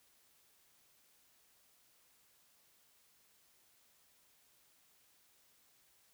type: silence
effects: white hiss -70 dBFS RMS until 6.13 s